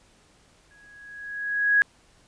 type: tone with exponential growth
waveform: sine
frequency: 1661.2 Hz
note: G#6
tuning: in tune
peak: -14 dBFS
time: 0.71-1.82 s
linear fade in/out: 0 ms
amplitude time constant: 240 ms
effects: pink hiss -59 dBFS RMS until 2.27 s + resampled to 22050 Hz